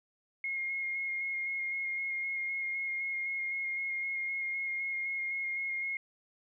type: tone with vibrato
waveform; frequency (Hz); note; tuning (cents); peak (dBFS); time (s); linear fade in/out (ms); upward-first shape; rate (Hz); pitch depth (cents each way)
sine; 2148; C7; +45; -32; 0.44-5.97; 2; square; 3.9; 12
effects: none